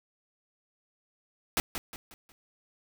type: noise with echo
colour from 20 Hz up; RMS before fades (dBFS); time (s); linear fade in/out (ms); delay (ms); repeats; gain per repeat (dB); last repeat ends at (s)
pink; -27; 1.57-1.6; 0; 180; 4; -8; 2.32
effects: none